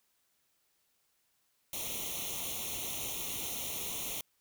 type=noise with comb filter; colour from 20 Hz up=white; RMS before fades=-38 dBFS; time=1.73-4.21 s; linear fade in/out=2 ms; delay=0.31 ms; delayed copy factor=+0.9; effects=white hiss -75 dBFS RMS until 4.4 s